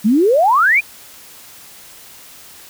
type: exponential sweep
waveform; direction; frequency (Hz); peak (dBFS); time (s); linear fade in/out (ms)
sine; up; 196.9 to 2525; -9; 0.04-0.81; 20
effects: white hiss -40 dBFS RMS until 2.69 s

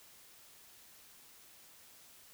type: silence
effects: white hiss -59 dBFS RMS until 2.33 s

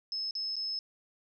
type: tone with dropouts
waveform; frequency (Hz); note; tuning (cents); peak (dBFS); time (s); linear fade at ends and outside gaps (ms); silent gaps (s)
sine; 5200; E8; -24; -32; 0.12-0.79; 1; 0.309-0.352 / 0.557-0.565
effects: none

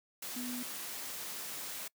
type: tone in noise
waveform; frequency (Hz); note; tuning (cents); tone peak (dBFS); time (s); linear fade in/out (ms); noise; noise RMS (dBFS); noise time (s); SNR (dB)
sine; 246.9; B3; 0; -38; 0.36-0.63; 5; white; -42; 0.22-1.88; +1
effects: noise-tail reverb RT60 0.1 s tail -25 dB re dry + high-pass 150 Hz 12 dB/octave

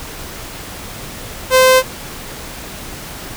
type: tone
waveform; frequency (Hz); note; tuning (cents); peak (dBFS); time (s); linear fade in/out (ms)
sawtooth; 517; C5; -21; -3; 1.5-1.83; 50
effects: pink hiss -30 dBFS RMS until 3.36 s

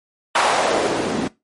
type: noise with band-pass filter sweep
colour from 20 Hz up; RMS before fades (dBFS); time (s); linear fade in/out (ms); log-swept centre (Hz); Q
white; -19; 0.35-1.28; 5; 1000 to 220; 1.6
effects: noise-tail reverb RT60 0.2 s tail -19 dB re dry + MP3 48 kbps

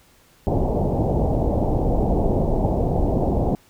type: low-pass noise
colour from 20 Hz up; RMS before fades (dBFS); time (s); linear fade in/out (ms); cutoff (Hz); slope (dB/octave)
pink; -20; 0.47-3.55; 0; 810; 48
effects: pink hiss -55 dBFS RMS until 3.69 s

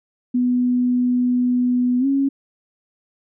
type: tone with pitch glide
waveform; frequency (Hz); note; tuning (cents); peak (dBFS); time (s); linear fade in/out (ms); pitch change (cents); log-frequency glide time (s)
sine; 247.6 to 274.7; B3 to C#4; +5 to -16; -15; 0.34-2.29; 10; +179; 1.99-2.06
effects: none

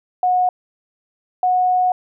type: tone pair in turn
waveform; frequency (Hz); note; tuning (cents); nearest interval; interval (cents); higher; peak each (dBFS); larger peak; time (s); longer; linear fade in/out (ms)
sine; 729 / 731.8; F#5 / F#5; -26 / -19; unison; 7; second; -13; neither; 0.23-0.49 / 1.43-1.92; second; 2
effects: none

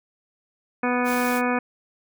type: harmonic tone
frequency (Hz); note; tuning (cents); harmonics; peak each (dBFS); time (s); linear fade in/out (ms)
246.9; B3; 0; 1 / 2 / 3 / 4 / 5 / 6 / 7 / 9 / 10; -24 / -27 / -29 / -30 / -31 / -32 / -32 / -34 / -34; 0.83-1.59; 5
type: noise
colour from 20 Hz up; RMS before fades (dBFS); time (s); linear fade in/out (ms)
white; -35; 1.04-1.42; 50
effects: none

